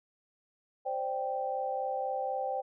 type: chord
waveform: sine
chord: C suspended second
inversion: none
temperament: equal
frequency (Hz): 523.3 / 587.3 / 784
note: C5 / D5 / G5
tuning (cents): 0 / 0 / 0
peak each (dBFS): -35 / -39 / -33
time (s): 0.85-2.62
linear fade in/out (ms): 20
effects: none

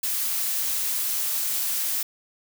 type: noise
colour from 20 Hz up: blue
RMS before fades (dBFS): -26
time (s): 0.03-2.03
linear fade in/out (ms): 5
effects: none

